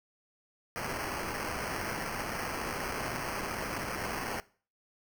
violet noise with sample-and-hold, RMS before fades -36 dBFS, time 0.76-4.4 s, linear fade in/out 0 ms, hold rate 3675 Hz, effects noise-tail reverb RT60 0.4 s tail -20 dB re dry

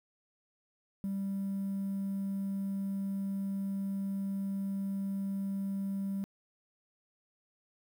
triangle tone, 196 Hz, G3, in tune, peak -29 dBFS, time 1.04-6.24 s, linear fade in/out 0 ms, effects tanh soft clip ceiling -28 dBFS + 10-bit

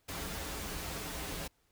pink noise with comb filter, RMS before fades -40 dBFS, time 0.08-1.48 s, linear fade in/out 10 ms, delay 8.3 ms, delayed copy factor -0.6, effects pink hiss -73 dBFS RMS until 1.71 s

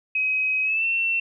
sine tone with pitch glide, 2535 to 2701 Hz, D#7 to E7, +32 to +42 cents, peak -20 dBFS, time 0.15-1.2 s, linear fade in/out 5 ms, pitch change +110 cents, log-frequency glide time 0.64-0.86 s, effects none

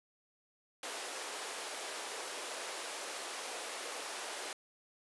pink high-pass noise, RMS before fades -42 dBFS, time 0.83-4.53 s, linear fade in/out 2 ms, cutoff 410 Hz, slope 24 dB/octave, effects resampled to 24000 Hz

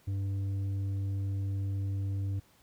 sine tone with tanh clipping, 98 Hz, G2, in tune, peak -31 dBFS, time 0.07-2.4 s, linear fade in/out 10 ms, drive 6 dB, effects pink hiss -64 dBFS RMS until 2.62 s

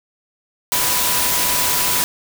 sine tone in noise, 987.8 Hz, B5, in tune, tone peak -27 dBFS, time 0.72-2.04 s, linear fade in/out 0 ms, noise white, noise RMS -18 dBFS, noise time 0.72-2.04 s, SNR -12 dB, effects none

